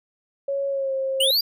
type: tone with pitch glide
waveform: sine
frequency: 554.4 to 534.3 Hz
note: C#5 to C5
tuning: 0 to +36 cents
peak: -22 dBFS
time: 0.48-1.31 s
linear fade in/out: 5 ms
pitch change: -64 cents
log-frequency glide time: 0.69-0.93 s
type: linear sweep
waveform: square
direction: up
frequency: 2794 to 4865 Hz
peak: -18 dBFS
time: 1.2-1.41 s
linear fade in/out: 5 ms
effects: none